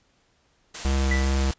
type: noise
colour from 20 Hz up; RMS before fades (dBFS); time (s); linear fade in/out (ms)
white; -34; 0.74-1.54; 10
type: tone with vibrato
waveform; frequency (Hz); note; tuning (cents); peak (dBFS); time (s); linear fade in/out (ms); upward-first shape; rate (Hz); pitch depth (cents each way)
square; 67.1; C2; +44; -21; 0.85-1.51; 0; sine; 2.5; 12
type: tone with exponential decay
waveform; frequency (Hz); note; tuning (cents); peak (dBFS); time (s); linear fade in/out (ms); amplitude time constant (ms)
triangle; 1975.5; B6; 0; -20; 1.11-1.39; 5; 59
effects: pink hiss -65 dBFS RMS until 1.58 s + resampled to 16000 Hz